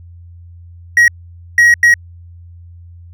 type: tone bursts at uneven times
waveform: triangle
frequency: 1899 Hz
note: A#6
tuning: 32 cents sharp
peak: -3 dBFS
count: 3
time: 0.97-1.08 / 1.58-1.74 / 1.83-1.94 s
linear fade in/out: 2 ms
effects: added 86 Hz sine -34 dBFS peak until 3.13 s